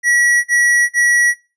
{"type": "tone bursts", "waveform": "square", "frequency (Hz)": 1929, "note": "B6", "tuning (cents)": -41, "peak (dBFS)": -11, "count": 3, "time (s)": [0.03, 1.344], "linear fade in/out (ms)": 50, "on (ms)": 410, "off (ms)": 42, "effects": ["noise-tail reverb RT60 0.3 s tail -19 dB re dry", "resampled to 22050 Hz"]}